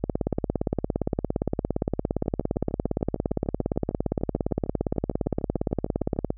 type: two click trains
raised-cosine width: 2 ms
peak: -24 / -10 dBFS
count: 27 / 110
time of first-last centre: 2.26-6.164 / 0.04-6.304 s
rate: 6.66 / 17.4 Hz
effects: added 48 Hz sine -43 dBFS peak until 6.37 s